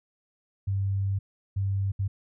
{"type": "tone bursts at uneven times", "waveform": "sine", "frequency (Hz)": 98, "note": "G2", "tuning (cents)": 0, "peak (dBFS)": -24, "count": 3, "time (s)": [[0.67, 1.19], [1.56, 1.92], [1.99, 2.08]], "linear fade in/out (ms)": 10, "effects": []}